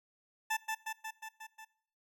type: tone with echo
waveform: 20% pulse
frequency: 880 Hz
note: A5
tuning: in tune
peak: -26 dBFS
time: 0.5-0.57 s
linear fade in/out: 10 ms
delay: 180 ms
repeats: 6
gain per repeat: -3 dB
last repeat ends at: 1.65 s
effects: noise-tail reverb RT60 0.6 s tail -21 dB re dry